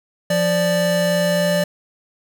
square tone pair together, 174.61 / 587.3 Hz, F3 / D5, 0 / 0 cents, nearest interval octave + major sixth, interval 2100 cents, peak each -21 / -18 dBFS, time 0.3-1.64 s, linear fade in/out 5 ms, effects none

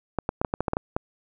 clicks, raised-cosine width 1 ms, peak -10 dBFS, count 10, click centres 0.187 / 0.291 / 0.415 / 0.448 / 0.539 / 0.606 / 0.682 / 0.734 / 0.769 / 0.965 s, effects none

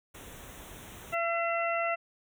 pink band-stop noise, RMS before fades -47 dBFS, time 0.14-1.15 s, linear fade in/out 10 ms, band 3900 to 5700 Hz, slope 96 dB/octave
harmonic tone, 676 Hz, E5, 43 cents sharp, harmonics 1 / 2 / 3 / 4, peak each -30 / -33 / -35 / -36 dBFS, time 1.12-1.96 s, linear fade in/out 20 ms
effects none

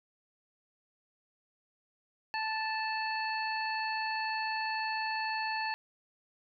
harmonic tone, 878 Hz, A5, 4 cents flat, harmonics 1 / 2 / 3 / 5, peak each -34 / -37 / -39 / -41 dBFS, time 2.34-5.74 s, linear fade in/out 0 ms, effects none

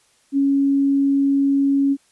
sine tone, 277.2 Hz, C#4, in tune, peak -14 dBFS, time 0.32-1.97 s, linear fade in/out 50 ms, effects white hiss -59 dBFS RMS until 2.11 s + resampled to 24000 Hz

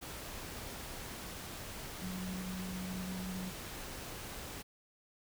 sine tone in noise, 185 Hz, F#3, in tune, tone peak -39 dBFS, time 2.01-3.51 s, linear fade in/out 20 ms, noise pink, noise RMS -45 dBFS, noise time 0.01-4.63 s, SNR +3 dB, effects none

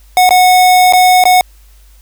square tone with dropouts, 733 Hz, F#5, 16 cents flat, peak -5 dBFS, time 0.17-1.41 s, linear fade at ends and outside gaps 1 ms, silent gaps 0.292-0.307 / 0.925-0.934 / 1.239-1.254 s, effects added 50 Hz sine -39 dBFS peak until 2.01 s + white hiss -50 dBFS RMS until 2.01 s

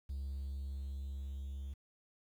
triangle tone with level ramp, 68.5 Hz, C#2, 20 cents flat, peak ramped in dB -35 to -38 dBFS, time 0.09-1.74 s, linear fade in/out 10 ms, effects tanh soft clip ceiling -32 dBFS + 11-bit

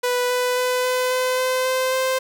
sawtooth tone with pitch steps, 493.9 / 497.6 / 501.4 / 505.2 / 509 / 512.8 / 516.7 / 520.6 Hz, B4 / B4 / B4 / B4 / C5 / C5 / C5 / C5, 0 / +13 / +26 / +39 / -48 / -35 / -22 / -9 cents, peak -15 dBFS, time 0.03-2.19 s, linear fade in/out 10 ms, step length 270 ms, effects 9-bit

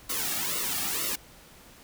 white noise with flanger, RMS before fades -30 dBFS, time 0.09-1.16 s, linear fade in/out 10 ms, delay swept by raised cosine 1.2 to 2.03 ms, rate 2.1 Hz, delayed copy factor -0.85, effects pink hiss -52 dBFS RMS until 1.83 s

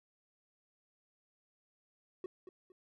triangle tone with echo, 370 Hz, F#4, in tune, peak -36 dBFS, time 2.24-2.26 s, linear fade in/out 2 ms, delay 230 ms, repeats 2, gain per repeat -10 dB, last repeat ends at 2.72 s, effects none

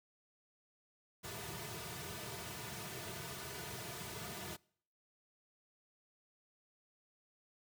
pink noise with comb filter, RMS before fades -45 dBFS, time 1.23-4.57 s, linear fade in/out 20 ms, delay 3.7 ms, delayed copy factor -0.8, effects noise-tail reverb RT60 0.6 s tail -25 dB re dry + high-pass 100 Hz 12 dB/octave

